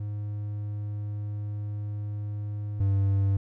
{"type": "tone pair in turn", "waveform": "triangle", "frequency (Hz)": [103.83, 98.46], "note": ["G#2", "G2"], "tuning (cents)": [0, 8], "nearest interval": "minor second", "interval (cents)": 92, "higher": "first", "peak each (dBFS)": [-28, -19], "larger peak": "second", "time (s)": [[0, 2.8], [2.8, 3.37]], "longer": "first", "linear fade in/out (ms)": 5, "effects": []}